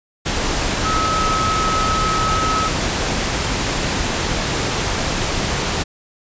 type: tone in noise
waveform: sine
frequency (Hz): 1287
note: E6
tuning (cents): -42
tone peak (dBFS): -18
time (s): 0.84-2.69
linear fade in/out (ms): 20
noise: pink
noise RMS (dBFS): -20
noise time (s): 0.25-5.84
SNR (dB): -1
effects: resampled to 16000 Hz